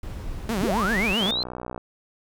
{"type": "noise", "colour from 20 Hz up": "brown", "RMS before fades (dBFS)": -33, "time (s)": [0.03, 1.14], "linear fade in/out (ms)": 2}
{"type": "tone with vibrato", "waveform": "sawtooth", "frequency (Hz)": 207.7, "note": "G#3", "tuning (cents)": 0, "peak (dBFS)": -20, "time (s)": [0.49, 1.31], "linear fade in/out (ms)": 0, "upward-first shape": "triangle", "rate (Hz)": 7.6, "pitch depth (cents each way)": 260}
{"type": "linear sweep", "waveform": "sine", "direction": "up", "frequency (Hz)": [146.83, 4186], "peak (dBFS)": -23, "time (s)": [0.61, 1.43], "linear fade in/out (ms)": 0}
{"type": "click train", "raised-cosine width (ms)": 1, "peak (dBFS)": -19, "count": 36, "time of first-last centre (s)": [1.21, 1.778], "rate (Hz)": 61.6}
{"effects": []}